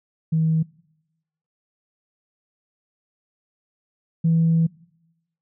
sine tone pair in turn, 160 / 164.12 Hz, D#3 / E3, +49 / -7 cents, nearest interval unison, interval 44 cents, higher second, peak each -16 / -14 dBFS, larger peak second, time 0.32-0.63 / 4.24-4.67 s, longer second, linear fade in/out 10 ms, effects noise-tail reverb RT60 0.9 s tail -23 dB re dry + tanh soft clip ceiling -11 dBFS

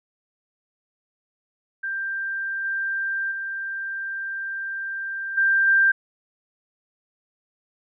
sine tone with level steps, 1580 Hz, G6, 13 cents sharp, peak -25 / -23 / -27 / -16 / -14 dBFS, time 1.83-5.92 s, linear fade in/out 10 ms, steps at 2.64 / 3.31 / 5.37 / 5.67 s, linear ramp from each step 10 ms, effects none

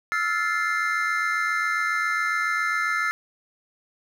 triangle chord, F major seventh, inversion third, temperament just, 1309.6 / 1396.9 / 1746.1 / 2095 Hz, E6 / F6 / A6 / C7, -12 / 0 / -14 / +2 cents, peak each -26 dBFS, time 0.12-3.11 s, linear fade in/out 0 ms, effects none

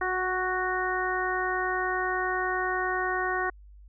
harmonic tone with a mistuned harmonic, 370 Hz, F#4, in tune, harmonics 1 / 2 / 3 / 4 / 5, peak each -32 / -32 / -32 / -32 / -32 dBFS, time 0.01-3.5 s, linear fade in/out 5 ms, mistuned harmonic 1, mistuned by -15 cents, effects added 50 Hz sine -47 dBFS peak until 3.88 s

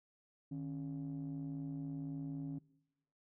triangle ring-modulated tone, 60.7 Hz, B1, 29 cents flat, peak -33 dBFS, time 0.51-2.59 s, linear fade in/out 10 ms, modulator 214 Hz, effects noise-tail reverb RT60 1.0 s tail -25 dB re dry + tanh soft clip ceiling -35 dBFS

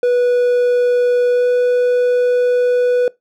triangle tone with pitch glide, 490 to 492.8 Hz, B4 to B4, -14 to -4 cents, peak -9 dBFS, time 0.03-3.08 s, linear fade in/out 2 ms, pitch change +10 cents, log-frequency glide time 1.31-1.46 s, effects noise-tail reverb RT60 0.2 s tail -22 dB re dry

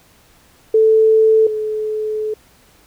sine tone pair in turn, 440 / 430.4 Hz, A4 / A4, 0 / -38 cents, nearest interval unison, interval 38 cents, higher first, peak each -8 / -18 dBFS, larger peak first, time 0.74-1.47 / 1.47-2.34 s, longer second, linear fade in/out 5 ms, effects pink hiss -51 dBFS RMS until 2.86 s

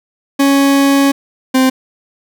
40% pulse tone pair in turn, 277.2 / 260.6 Hz, C#4 / C4, 0 / -7 cents, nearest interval minor second, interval 107 cents, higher first, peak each -7 dBFS, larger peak neither, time 0.39-1.12 / 1.54-1.7 s, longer first, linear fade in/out 10 ms, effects none

